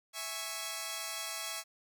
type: chord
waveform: 5% pulse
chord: C# minor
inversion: first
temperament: equal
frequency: 659.3 / 830.6 / 1108.7 Hz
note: E5 / G#5 / C#6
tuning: 0 / 0 / 0 cents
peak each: -30 / -32 / -29 dBFS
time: 0.13-1.64 s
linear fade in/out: 50 ms
effects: none